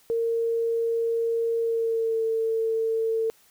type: tone with pitch glide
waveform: sine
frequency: 460 to 449 Hz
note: A#4 to A4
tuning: -23 to +35 cents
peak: -22 dBFS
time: 0.1-3.3 s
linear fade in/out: 0 ms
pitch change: -42 cents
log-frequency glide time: 1.59-2.25 s
effects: white hiss -59 dBFS RMS until 3.5 s